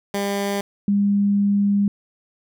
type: tone pair in turn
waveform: 15% pulse / sine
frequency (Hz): 200.3 / 201.8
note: G3 / G#3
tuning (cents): +38 / -49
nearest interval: unison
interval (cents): 13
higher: second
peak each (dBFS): -15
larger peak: neither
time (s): 0.14-0.61 / 0.88-1.88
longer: second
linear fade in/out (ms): 2
effects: none